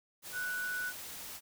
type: tone in noise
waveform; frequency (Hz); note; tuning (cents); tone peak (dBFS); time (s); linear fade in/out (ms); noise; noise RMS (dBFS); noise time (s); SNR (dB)
sine; 1480; F#6; 0; -34; 0.32-0.93; 50; white; -45; 0.22-1.41; +8
effects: none